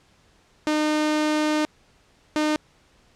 sawtooth tone pair in turn, 304.8 / 304.8 Hz, D#4 / D#4, -36 / -36 cents, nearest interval unison, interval 0 cents, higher neither, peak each -16 dBFS, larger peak neither, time 0.67-1.65 / 2.36-2.56 s, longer first, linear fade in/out 0 ms, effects pink hiss -59 dBFS RMS until 3.15 s + low-pass 7000 Hz 12 dB/octave

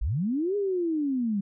sine linear two-way sweep, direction up then down, 38.61 to 415.3 to 191.6 Hz, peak -24 dBFS, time 0.01-1.41 s, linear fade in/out 10 ms, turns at 0.56 s, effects none

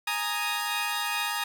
15% pulse chord, Ab suspended second, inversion none, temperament equal, 830.6 / 932.3 / 1244.5 Hz, Ab5 / Bb5 / Eb6, 0 / 0 / 0 cents, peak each -26 / -25 / -26 dBFS, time 0.07-1.44 s, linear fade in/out 5 ms, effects none

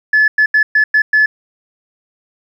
sine tone bursts at uneven times, 1723 Hz, A6, 37 cents flat, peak -6 dBFS, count 6, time 0.13-0.28 / 0.38-0.46 / 0.54-0.63 / 0.75-0.84 / 0.94-1.02 / 1.13-1.26 s, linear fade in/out 5 ms, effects tanh soft clip ceiling -4 dBFS + 8-bit

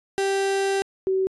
35% pulse / sine tone pair in turn, 391.3 / 380.2 Hz, G4 / F#4, -3 / +47 cents, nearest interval unison, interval 50 cents, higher first, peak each -19 dBFS, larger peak neither, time 0.18-0.82 / 1.07-1.27 s, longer first, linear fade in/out 0 ms, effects resampled to 24000 Hz

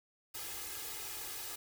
white noise with comb filter, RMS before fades -43 dBFS, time 0.34-1.56 s, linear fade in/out 10 ms, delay 2.4 ms, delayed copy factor +0.8, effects none

